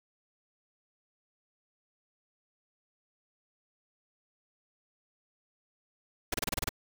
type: noise bursts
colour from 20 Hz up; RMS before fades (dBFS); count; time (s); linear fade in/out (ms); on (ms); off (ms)
pink; -31; 8; 6.32-6.692; 5; 22; 28
effects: none